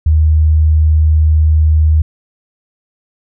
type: tone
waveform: sine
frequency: 77.78 Hz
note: D#2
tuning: in tune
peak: -6 dBFS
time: 0.06-2.02 s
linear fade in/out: 5 ms
effects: none